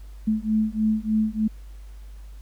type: beating tone pair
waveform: sine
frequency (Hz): 215.4 / 218.7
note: A3 / A3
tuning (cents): -37 / -10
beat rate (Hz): 3.3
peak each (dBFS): -23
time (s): 0.27-1.48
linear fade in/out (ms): 10
effects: added 50 Hz sine -38 dBFS peak until 2.41 s + pink hiss -58 dBFS RMS until 2.41 s